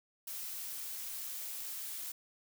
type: noise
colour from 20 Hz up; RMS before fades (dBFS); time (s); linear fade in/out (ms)
blue; -42; 0.27-2.12; 5
effects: none